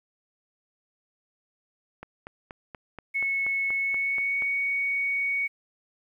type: click train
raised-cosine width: 0.5 ms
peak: -24 dBFS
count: 11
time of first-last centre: 2.03-4.422 s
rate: 4.18 Hz
type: tone with pitch glide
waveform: sine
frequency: 2199 to 2234 Hz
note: C#7 to C#7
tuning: -14 to +13 cents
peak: -24 dBFS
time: 3.14-5.48 s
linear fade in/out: 20 ms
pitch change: +27 cents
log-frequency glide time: 3.79-4.44 s
effects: 10-bit